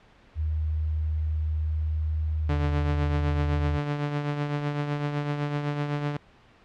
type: tone with pitch glide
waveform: sine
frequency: 77.78 to 78.5 Hz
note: D#2 to D#2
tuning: 0 to +16 cents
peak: -24 dBFS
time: 0.35-3.8 s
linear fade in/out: 50 ms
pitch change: +16 cents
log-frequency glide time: 1.56-3.65 s
type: tone with tremolo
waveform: sawtooth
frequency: 146 Hz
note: D3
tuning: 10 cents flat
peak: -20 dBFS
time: 2.49-6.17 s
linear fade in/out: 5 ms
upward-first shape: triangle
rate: 7.9 Hz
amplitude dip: 55%
effects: pink hiss -56 dBFS RMS until 6.64 s + low-pass 3000 Hz 12 dB/octave